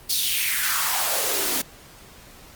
white noise with high-pass filter sweep, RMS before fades -23 dBFS, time 0.09-1.62 s, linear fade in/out 10 ms, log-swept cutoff 4500 to 240 Hz, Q 3.4, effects pink hiss -47 dBFS RMS until 2.55 s + Opus 32 kbps

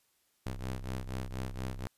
sawtooth ring-modulated tone, 64.2 Hz, C2, 32 cents flat, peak -29 dBFS, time 0.46-1.87 s, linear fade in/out 0 ms, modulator 34.2 Hz, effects white hiss -73 dBFS RMS until 1.97 s + resampled to 32000 Hz

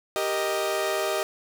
sawtooth chord, Eb major, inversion first, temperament equal, 392 / 466.2 / 622.3 Hz, G4 / Bb4 / Eb5, 0 / 0 / 0 cents, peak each -25 / -29 / -23 dBFS, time 0.16-1.23 s, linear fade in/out 0 ms, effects none

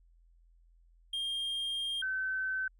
triangle / sine tone pair in turn, 3213 / 1530.9 Hz, G7 / G6, +42 / -41 cents, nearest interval octave + minor second, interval 1283 cents, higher first, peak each -31 / -31 dBFS, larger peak neither, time 1.13-2.02 / 2.02-2.68 s, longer first, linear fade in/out 5 ms, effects added 42 Hz sine -60 dBFS peak until 2.79 s

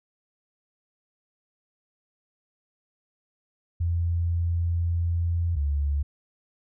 sine tone pair in turn, 85.2 / 71.79 Hz, F2 / D2, -42 / -39 cents, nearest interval minor third, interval 297 cents, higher first, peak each -22 dBFS, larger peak neither, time 3.8-5.56 / 5.56-6.03 s, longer first, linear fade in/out 10 ms, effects none

